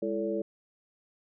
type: tone cluster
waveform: sine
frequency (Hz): 205.4 / 335.6 / 439.6 / 568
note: G#3 / E4 / A4 / C#5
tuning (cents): -19 / +31 / -2 / +42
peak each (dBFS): -36 / -33 / -33 / -34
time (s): 0.02-0.42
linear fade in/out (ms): 5
effects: none